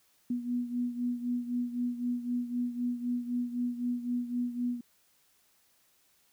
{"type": "beating tone pair", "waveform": "sine", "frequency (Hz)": [242.8, 246.7], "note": ["B3", "B3"], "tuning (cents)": [-29, -2], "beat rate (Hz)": 3.9, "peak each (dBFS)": [-31, -36], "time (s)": [0.3, 4.81], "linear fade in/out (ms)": 5, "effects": ["white hiss -68 dBFS RMS until 6.32 s"]}